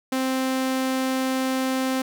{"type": "tone", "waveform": "sawtooth", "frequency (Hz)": 261.6, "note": "C4", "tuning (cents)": 0, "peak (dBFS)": -18, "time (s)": [0.12, 2.02], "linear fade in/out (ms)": 5, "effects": []}